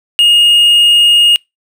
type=tone; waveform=triangle; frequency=2854 Hz; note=F7; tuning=37 cents sharp; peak=-3 dBFS; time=0.19-1.36 s; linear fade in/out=0 ms; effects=noise-tail reverb RT60 0.2 s tail -26 dB re dry